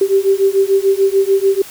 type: beating tone pair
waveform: sine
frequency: 386.9 / 393.7 Hz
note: G4 / G4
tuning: -23 / +8 cents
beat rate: 6.8 Hz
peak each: -13 dBFS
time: 0.01-1.62 s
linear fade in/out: 5 ms
effects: white hiss -35 dBFS RMS until 1.7 s